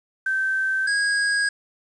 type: tone pair in turn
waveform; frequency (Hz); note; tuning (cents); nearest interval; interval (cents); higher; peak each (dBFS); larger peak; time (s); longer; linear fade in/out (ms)
sine / square; 1550 / 1642.2; G6 / G#6; -20 / -20; minor second; 100; second; -20; neither; 0.26-0.87 / 0.87-1.49; second; 5
effects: resampled to 22050 Hz + 8-bit